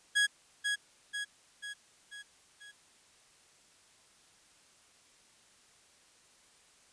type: tone with echo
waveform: 30% pulse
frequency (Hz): 1661.2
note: G#6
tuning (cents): 0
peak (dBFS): -22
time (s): 0.15-0.27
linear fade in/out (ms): 20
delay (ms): 490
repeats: 5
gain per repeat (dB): -5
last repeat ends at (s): 2.72
effects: white hiss -63 dBFS RMS until 6.92 s + resampled to 22050 Hz